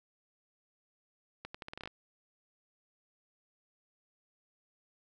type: accelerating click train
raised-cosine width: 0.3 ms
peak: -26 dBFS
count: 10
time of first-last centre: 1.45-1.875 s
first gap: 95 ms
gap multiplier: 0.81
effects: none